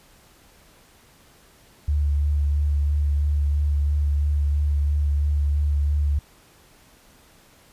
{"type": "tone with vibrato", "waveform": "sine", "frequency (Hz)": 72.8, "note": "D2", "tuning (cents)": -15, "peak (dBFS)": -18, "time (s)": [1.88, 6.19], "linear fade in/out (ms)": 5, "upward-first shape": "sine", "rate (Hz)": 3, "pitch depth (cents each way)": 19, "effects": ["pink hiss -54 dBFS RMS until 7.72 s", "resampled to 32000 Hz"]}